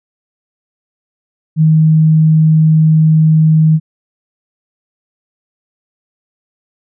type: tone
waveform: sine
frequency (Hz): 157.5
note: D#3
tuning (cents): +21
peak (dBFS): -5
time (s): 1.56-3.8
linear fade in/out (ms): 50
effects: none